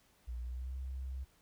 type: tone with pitch glide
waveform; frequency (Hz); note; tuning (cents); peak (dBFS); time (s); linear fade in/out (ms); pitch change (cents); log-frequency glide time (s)
sine; 60 to 65.43; B1 to C2; -49 to +1; -38; 0.27-1.25; 20; +150; 0.4-0.75
effects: pink hiss -69 dBFS RMS until 1.41 s